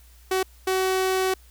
sawtooth tone bursts at uneven times, 376.7 Hz, F#4, 31 cents sharp, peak -17 dBFS, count 2, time 0.31-0.43 / 0.67-1.34 s, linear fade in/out 5 ms, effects added 60 Hz sine -49 dBFS peak until 1.5 s + white hiss -57 dBFS RMS until 1.5 s

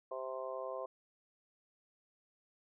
harmonic tone, 130.81 Hz, C3, in tune, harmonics 3 / 4 / 5 / 6 / 7 / 8, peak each -48 / -42 / -44 / -55 / -54 / -46 dBFS, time 0.11-0.86 s, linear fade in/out 5 ms, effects none

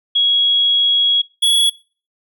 sine / square tone pair in turn, 3322 / 3366 Hz, G#7 / G#7, 0 / +23 cents, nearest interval unison, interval 23 cents, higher second, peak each -11 dBFS, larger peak neither, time 0.15-1.22 / 1.42-1.7 s, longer first, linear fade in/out 10 ms, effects noise-tail reverb RT60 0.4 s tail -24 dB re dry

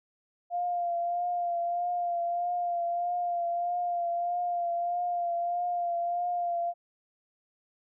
sine tone with vibrato, 698 Hz, F5, 1 cent flat, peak -27 dBFS, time 0.5-6.74 s, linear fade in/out 50 ms, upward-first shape triangle, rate 1.6 Hz, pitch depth 31 cents each way, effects none

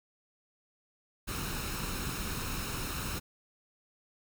pink noise with comb filter, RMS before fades -36 dBFS, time 1.27-3.2 s, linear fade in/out 20 ms, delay 0.75 ms, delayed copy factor +0.55, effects none

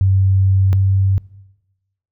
sine tone pair in turn, 96 / 96.61 Hz, G2 / G2, -36 / -25 cents, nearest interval unison, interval 11 cents, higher second, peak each -10 / -11 dBFS, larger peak first, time 0.01-0.73 / 0.73-1.18 s, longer first, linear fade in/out 0 ms, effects noise-tail reverb RT60 1.0 s tail -21 dB re dry

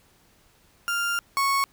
35% pulse tone pair in turn, 1396.9 / 1104.6 Hz, F6 / C#6, 0 / -6 cents, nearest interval major third, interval 406 cents, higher first, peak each -22 / -19 dBFS, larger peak second, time 0.88-1.19 / 1.37-1.64 s, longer first, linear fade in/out 0 ms, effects pink hiss -60 dBFS RMS until 1.72 s

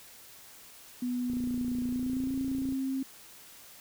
sine tone with pitch glide, 246.9 to 266.2 Hz, B3 to C4, 0 to +30 cents, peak -29 dBFS, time 1.02-3.03 s, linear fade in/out 5 ms, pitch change +130 cents, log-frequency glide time 1.87-2.34 s
click train, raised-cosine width 3 ms, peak -30 dBFS, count 42, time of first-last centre 1.3-2.724 s, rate 28.8 Hz
effects white hiss -52 dBFS RMS until 3.8 s

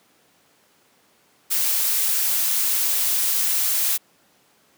blue noise, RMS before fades -21 dBFS, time 1.5-3.98 s, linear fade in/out 20 ms, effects pink hiss -59 dBFS RMS until 4.77 s + high-pass 200 Hz 12 dB/octave

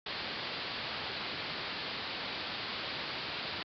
white low-pass noise, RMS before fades -39 dBFS, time 0.06-3.63 s, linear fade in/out 5 ms, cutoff 4800 Hz, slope 96 dB/octave, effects high-pass 80 Hz 12 dB/octave

